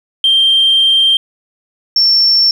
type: tone pair in turn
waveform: sine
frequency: 3165 / 5427 Hz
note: G7 / E8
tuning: +16 / +49 cents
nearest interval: major sixth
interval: 933 cents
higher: second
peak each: -6 dBFS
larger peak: neither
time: 0.24-1.17 / 1.96-2.51 s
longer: first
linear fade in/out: 2 ms
effects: tanh soft clip ceiling -2 dBFS + 7-bit